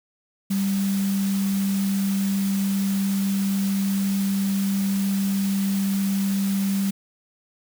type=tone in noise; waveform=sine; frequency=196.2 Hz; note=G3; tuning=2 cents sharp; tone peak=-20 dBFS; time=0.5-6.91 s; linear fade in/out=10 ms; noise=white; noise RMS=-35 dBFS; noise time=0.5-6.91 s; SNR=+12 dB; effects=none